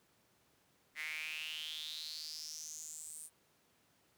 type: tone with high-pass filter sweep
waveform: sawtooth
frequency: 155.4 Hz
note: D#3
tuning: 2 cents flat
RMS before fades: -45 dBFS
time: 0.95-3.3 s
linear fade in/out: 50 ms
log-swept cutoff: 2000 to 9300 Hz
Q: 7.4
effects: pink hiss -72 dBFS RMS until 4.17 s + high-pass 100 Hz 12 dB/octave